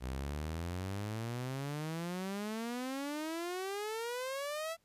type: exponential sweep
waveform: sawtooth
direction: up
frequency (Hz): 61.74 to 671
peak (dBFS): -33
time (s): 0-4.77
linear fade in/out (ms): 50
effects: pink hiss -75 dBFS RMS until 4.84 s + resampled to 32000 Hz